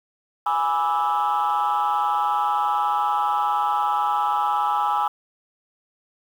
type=chord; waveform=sine; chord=E dominant seventh; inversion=first; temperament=equal with one note detuned; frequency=830.6 / 987.8 / 1174.7 / 1311.7 Hz; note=G#5 / B5 / D6 / E6; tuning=0 / 0 / 0 / -9 cents; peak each=-21 / -24 / -26 / -24 dBFS; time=0.46-5.08 s; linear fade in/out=5 ms; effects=tanh soft clip ceiling -14 dBFS + 8-bit